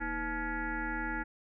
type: tone with frequency modulation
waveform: sine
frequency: 860 Hz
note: A5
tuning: 40 cents flat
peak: -32 dBFS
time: 0-1.24 s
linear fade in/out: 20 ms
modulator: 273 Hz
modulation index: 3.8
effects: none